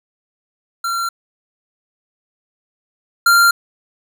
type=tone pair in turn; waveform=square; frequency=1369 / 1388.1 Hz; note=F6 / F6; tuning=-35 / -11 cents; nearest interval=unison; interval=24 cents; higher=second; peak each=-19 / -9 dBFS; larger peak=second; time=0.84-1.09 / 3.26-3.51 s; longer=neither; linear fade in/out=5 ms; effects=none